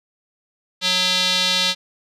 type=tone with band-pass filter; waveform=square; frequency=183.2 Hz; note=F#3; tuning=17 cents flat; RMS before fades=-19 dBFS; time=0.81-1.75 s; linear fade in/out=50 ms; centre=3900 Hz; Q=3.1; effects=none